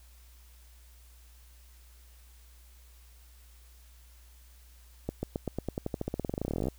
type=accelerating click train; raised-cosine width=2 ms; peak=-18 dBFS; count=30; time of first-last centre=5.09-6.684 s; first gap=140 ms; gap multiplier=0.92; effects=added 60 Hz sine -53 dBFS peak until 6.78 s + white hiss -62 dBFS RMS until 6.78 s